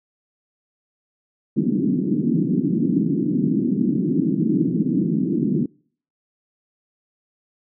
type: band-pass noise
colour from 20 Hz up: white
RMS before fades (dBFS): -20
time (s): 1.56-5.66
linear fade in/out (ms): 5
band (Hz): 150 to 320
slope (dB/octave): 48
effects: noise-tail reverb RT60 0.5 s tail -25 dB re dry